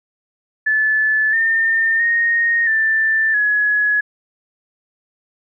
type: tone with pitch steps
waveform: sine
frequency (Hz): 1737 / 1811 / 1859 / 1772 / 1687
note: A6 / A6 / A#6 / A6 / G#6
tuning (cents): -23 / +49 / -5 / +12 / +27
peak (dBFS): -13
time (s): 0.66-4.01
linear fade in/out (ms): 10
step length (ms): 670
effects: none